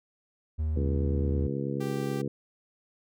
triangle tone with pitch glide, 77.78 to 78.91 Hz, D#2 to D#2, 0 to +25 cents, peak -24 dBFS, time 0.58-1.48 s, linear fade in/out 20 ms, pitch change +25 cents, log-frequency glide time 0.87-0.95 s
harmonic tone, 69.3 Hz, C#2, in tune, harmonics 2 / 3 / 4 / 5 / 6 / 7, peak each -33 / -35 / -36 / -37 / -38 / -38 dBFS, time 0.76-2.28 s, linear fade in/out 5 ms
sawtooth tone, 392 Hz, G4, in tune, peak -33 dBFS, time 1.8-2.22 s, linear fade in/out 10 ms
effects none

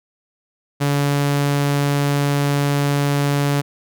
sawtooth tone, 142.7 Hz, D3, 49 cents flat, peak -12 dBFS, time 0.8-3.62 s, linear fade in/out 20 ms, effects none

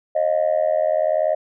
sine tone with amplitude modulation, 622.3 Hz, D#5, in tune, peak -11 dBFS, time 0.15-1.35 s, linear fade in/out 10 ms, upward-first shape sine, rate 80.6 Hz, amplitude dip 95%, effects tanh soft clip ceiling -10 dBFS

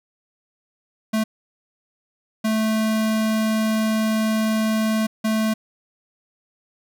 square tone bursts at uneven times, 218.9 Hz, A3, 9 cents flat, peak -19 dBFS, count 3, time 1.13-1.24 / 2.44-5.07 / 5.24-5.54 s, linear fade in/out 10 ms, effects none

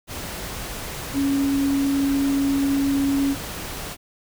sine tone in noise, 277.2 Hz, C#4, in tune, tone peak -18 dBFS, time 1.13-3.36 s, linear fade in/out 50 ms, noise pink, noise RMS -32 dBFS, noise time 0.07-3.97 s, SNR +11 dB, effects none

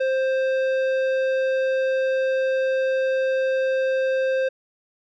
sine tone with tanh clipping, 526 Hz, C5, 9 cents sharp, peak -21 dBFS, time 0-4.49 s, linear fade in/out 10 ms, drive 12 dB, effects none

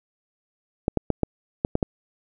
clicks, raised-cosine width 2 ms, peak -7 dBFS, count 7, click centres 0.881 / 0.973 / 1.103 / 1.233 / 1.649 / 1.754 / 1.828 s, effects none

